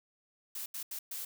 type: noise bursts at uneven times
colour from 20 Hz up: blue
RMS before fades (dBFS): -40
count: 4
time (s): 0.55-0.66 / 0.74-0.83 / 0.91-0.99 / 1.11-1.25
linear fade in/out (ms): 5
effects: none